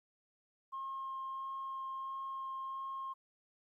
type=tone with vibrato; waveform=sine; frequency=1070 Hz; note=C6; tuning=38 cents sharp; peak=-38 dBFS; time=0.72-3.14 s; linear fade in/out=20 ms; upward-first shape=sine; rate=1.5 Hz; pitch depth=8 cents each way; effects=tanh soft clip ceiling -35 dBFS + 13-bit